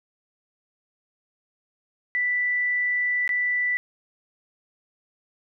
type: tone with dropouts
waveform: sine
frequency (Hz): 1975.5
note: B6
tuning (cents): 0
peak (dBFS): -21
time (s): 2.15-3.77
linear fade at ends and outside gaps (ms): 0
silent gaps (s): 3.277-3.292
effects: none